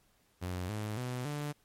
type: tone with pitch steps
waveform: sawtooth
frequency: 90.5 / 106.39 / 125.06 / 147.02 Hz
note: F#2 / G#2 / B2 / D3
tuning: -38 / +42 / +22 / +2 cents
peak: -31 dBFS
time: 0.41-1.53 s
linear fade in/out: 20 ms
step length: 280 ms
effects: pink hiss -70 dBFS RMS until 1.64 s + MP3 64 kbps